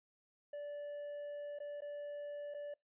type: tone with dropouts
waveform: triangle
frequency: 582 Hz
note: D5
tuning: 16 cents flat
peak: -40 dBFS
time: 0.53-2.74 s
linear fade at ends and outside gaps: 5 ms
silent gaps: 1.588-1.601 / 1.807-1.819 / 2.54-2.545 s
effects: noise-tail reverb RT60 0.2 s tail -26 dB re dry + resampled to 8000 Hz